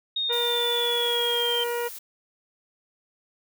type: exponential sweep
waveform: sine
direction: down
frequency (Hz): 3729 to 3124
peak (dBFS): -24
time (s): 0.16-1.64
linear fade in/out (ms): 5
type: harmonic tone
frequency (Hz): 476.5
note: A#4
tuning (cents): +38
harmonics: 1 / 2 / 3 / 4 / 5 / 6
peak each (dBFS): -27 / -33 / -37 / -39 / -41 / -43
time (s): 0.29-1.89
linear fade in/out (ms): 20
type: noise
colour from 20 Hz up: blue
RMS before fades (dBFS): -39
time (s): 0.32-1.99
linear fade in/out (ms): 10
effects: none